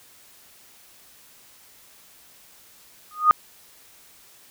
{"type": "tone with exponential growth", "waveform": "sine", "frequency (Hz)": 1235, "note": "D#6", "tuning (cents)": -13, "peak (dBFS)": -7, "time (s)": [3.11, 3.31], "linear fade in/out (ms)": 0, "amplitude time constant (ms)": 42, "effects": ["white hiss -52 dBFS RMS until 4.5 s"]}